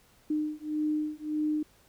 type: beating tone pair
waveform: sine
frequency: 303.5 / 305.2 Hz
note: D#4 / D#4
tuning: -43 / -33 cents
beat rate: 1.7 Hz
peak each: -31 dBFS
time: 0.3-1.63 s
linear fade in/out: 5 ms
effects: pink hiss -62 dBFS RMS until 1.88 s